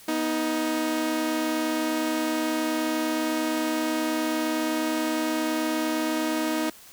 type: tone pair together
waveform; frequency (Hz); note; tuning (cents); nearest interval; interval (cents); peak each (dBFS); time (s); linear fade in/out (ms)
sawtooth; 245.1 / 313.7; B3 / D#4; -13 / +14; major third; 427; -27 / -21; 0.08-6.7; 5
effects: white hiss -49 dBFS RMS until 6.92 s